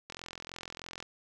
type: click train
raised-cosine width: 0.2 ms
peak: -24 dBFS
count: 41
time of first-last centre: 0.1-1.026 s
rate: 43.2 Hz
effects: none